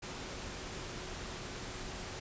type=tone in noise; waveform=sine; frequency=368.8 Hz; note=F#4; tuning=6 cents flat; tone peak=-53 dBFS; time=0.02-2.2 s; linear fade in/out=10 ms; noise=pink; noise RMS=-43 dBFS; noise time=0.02-2.2 s; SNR=-13 dB; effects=resampled to 16000 Hz